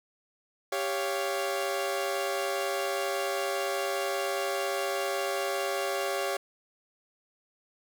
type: tone cluster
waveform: sawtooth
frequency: 394.7 / 557 / 695 Hz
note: G4 / C#5 / F5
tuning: +12 / +8 / -9 cents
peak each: -29 / -28 / -31 dBFS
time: 0.72-6.37 s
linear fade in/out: 5 ms
effects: none